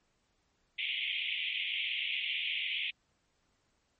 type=band-pass noise; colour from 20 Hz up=white; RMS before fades=-35 dBFS; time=0.78-2.91 s; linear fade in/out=10 ms; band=2100 to 3400 Hz; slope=96 dB/octave; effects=pink hiss -75 dBFS RMS until 3.99 s + MP3 32 kbps